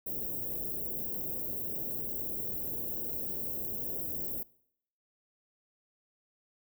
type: band-stop noise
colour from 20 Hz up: white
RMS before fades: -36 dBFS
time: 0.06-4.43 s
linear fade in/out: 5 ms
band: 520 to 16000 Hz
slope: 24 dB/octave
effects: noise-tail reverb RT60 0.7 s tail -22 dB re dry